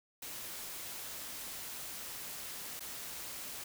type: noise with dropouts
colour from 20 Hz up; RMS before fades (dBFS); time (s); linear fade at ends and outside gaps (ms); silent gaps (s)
white; -44; 0.22-3.64; 5; 2.795-2.805
effects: none